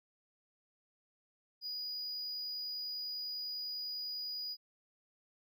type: tone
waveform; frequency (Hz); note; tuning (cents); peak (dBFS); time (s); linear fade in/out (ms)
triangle; 4915; D#8; -22; -37; 1.61-4.57; 50
effects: none